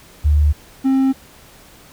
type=tone pair in turn; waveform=sine / triangle; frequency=74.3 / 266.5 Hz; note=D2 / C4; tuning=+21 / +32 cents; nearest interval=octave + minor seventh; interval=2211 cents; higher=second; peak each=-10 dBFS; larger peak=neither; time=0.24-0.53 / 0.84-1.13 s; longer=neither; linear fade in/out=20 ms; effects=pink hiss -45 dBFS RMS until 1.92 s